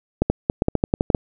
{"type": "clicks", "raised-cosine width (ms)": 2, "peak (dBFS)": -3, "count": 11, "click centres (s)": [0.22, 0.3, 0.499, 0.621, 0.684, 0.753, 0.839, 0.939, 1.009, 1.102, 1.148], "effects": []}